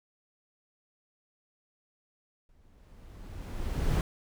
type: noise with exponential growth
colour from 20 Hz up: brown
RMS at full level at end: -24 dBFS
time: 2.49-4.01 s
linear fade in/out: 1 ms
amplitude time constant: 330 ms
effects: none